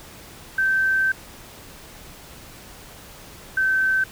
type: tone pair in turn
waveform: sine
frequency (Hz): 1552 / 1542.2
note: G6 / G6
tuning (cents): -18 / -29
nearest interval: unison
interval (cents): 11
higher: first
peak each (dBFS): -17 / -17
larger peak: neither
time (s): 0.58-1.12 / 3.57-4.04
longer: first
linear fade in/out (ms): 5
effects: pink hiss -43 dBFS RMS until 4.11 s